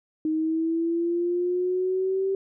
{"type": "linear sweep", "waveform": "sine", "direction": "up", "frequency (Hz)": [311.1, 388.9], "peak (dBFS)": -22, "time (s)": [0.25, 2.35], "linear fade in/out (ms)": 2, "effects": []}